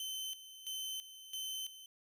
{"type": "tone with tremolo", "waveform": "sawtooth", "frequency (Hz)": 3069, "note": "G7", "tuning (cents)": -37, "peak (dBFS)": -36, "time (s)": [0, 1.86], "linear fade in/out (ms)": 2, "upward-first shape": "square", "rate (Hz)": 1.5, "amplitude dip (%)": 75, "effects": []}